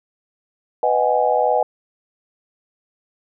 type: chord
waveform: sine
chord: G# minor seventh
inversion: first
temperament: just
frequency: 498.4 / 623 / 747.5 / 830.6 Hz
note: B4 / D#5 / F#5 / G#5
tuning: +16 / +2 / +17 / 0 cents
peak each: -20 dBFS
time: 0.83-1.63 s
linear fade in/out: 2 ms
effects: none